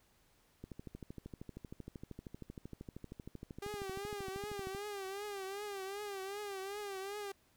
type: click train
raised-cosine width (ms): 3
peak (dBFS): -33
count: 54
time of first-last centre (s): 0.64-4.749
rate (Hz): 12.9
type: tone with vibrato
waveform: sawtooth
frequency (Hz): 398.4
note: G4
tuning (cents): +28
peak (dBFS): -37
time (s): 3.62-7.32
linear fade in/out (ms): 5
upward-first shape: triangle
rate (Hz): 2.6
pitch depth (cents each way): 99
effects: pink hiss -71 dBFS RMS until 7.56 s